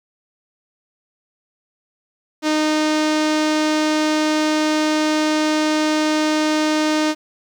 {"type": "tone with low-pass filter", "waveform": "sawtooth", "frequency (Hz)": 307.6, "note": "D#4", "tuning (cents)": -20, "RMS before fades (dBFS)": -18, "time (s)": [2.42, 7.15], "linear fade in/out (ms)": 50, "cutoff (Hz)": 6000, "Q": 1.3, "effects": ["8-bit"]}